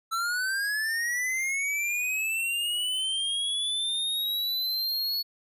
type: linear sweep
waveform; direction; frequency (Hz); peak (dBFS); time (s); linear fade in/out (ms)
square; up; 1318.5 to 4400; -27; 0.11-5.23; 20
effects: resampled to 32000 Hz